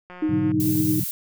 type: click train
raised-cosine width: 0.5 ms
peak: -26 dBFS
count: 76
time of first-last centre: 0.1-0.517 s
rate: 180 Hz
type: tone with tremolo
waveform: sine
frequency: 311.1 Hz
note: D#4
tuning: in tune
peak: -18 dBFS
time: 0.22-1 s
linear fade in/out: 5 ms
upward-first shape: triangle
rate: 9.1 Hz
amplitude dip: 40%
type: chord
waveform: sine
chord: G# half-diminished seventh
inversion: none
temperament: equal with one note detuned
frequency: 103.83 / 123.47 / 146.83 / 185.75 Hz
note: G#2 / B2 / D3 / F#3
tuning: 0 / 0 / 0 / +7 cents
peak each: -30 / -29 / -30 / -28 dBFS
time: 0.29-1.04 s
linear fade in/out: 5 ms
type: noise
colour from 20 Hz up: violet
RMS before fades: -29 dBFS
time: 0.6-1.11 s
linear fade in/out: 0 ms
effects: none